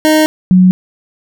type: tone pair in turn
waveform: 25% pulse / sine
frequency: 310.2 / 183.81 Hz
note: D#4 / F#3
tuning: -5 / -11 cents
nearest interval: major sixth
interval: 906 cents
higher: first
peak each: -3 dBFS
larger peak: neither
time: 0.05-0.26 / 0.51-0.71 s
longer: first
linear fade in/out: 0 ms
effects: none